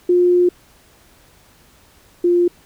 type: tone pair in turn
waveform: sine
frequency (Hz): 355.6 / 350.1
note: F4 / F4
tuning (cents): +31 / +4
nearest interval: unison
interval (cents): 27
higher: first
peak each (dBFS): -10 / -11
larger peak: first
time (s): 0.09-0.49 / 2.24-2.48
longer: first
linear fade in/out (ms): 5
effects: pink hiss -51 dBFS RMS until 2.65 s